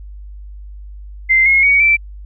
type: tone with pitch steps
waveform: sine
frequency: 2081 / 2162 / 2246 / 2333 Hz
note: C7 / C#7 / C#7 / D7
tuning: -10 / -44 / +22 / -12 cents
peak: -8 dBFS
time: 1.29-1.97 s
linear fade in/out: 20 ms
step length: 170 ms
effects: added 50 Hz sine -30 dBFS peak until 2.25 s